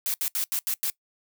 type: noise bursts at uneven times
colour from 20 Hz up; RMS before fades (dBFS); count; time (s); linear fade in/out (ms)
blue; -27; 6; 0.06-0.14 / 0.21-0.28 / 0.35-0.44 / 0.52-0.59 / 0.67-0.74 / 0.83-0.9; 0
effects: noise-tail reverb RT60 0.1 s tail -21 dB re dry